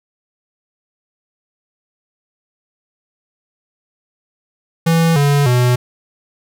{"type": "tone with pitch steps", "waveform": "square", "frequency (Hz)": [165.2, 142.99, 123.76], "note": ["E3", "D3", "B2"], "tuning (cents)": [4, -46, 4], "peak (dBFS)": -11, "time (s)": [4.86, 5.76], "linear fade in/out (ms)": 10, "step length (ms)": 300, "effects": []}